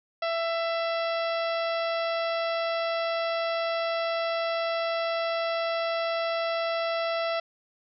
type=harmonic tone; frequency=666 Hz; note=E5; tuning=18 cents sharp; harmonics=1 / 2 / 3 / 4 / 5 / 6 / 7 / 8; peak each=-27 / -33 / -37 / -39 / -41 / -43 / -44 / -45 dBFS; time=0.22-7.4 s; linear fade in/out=5 ms; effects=none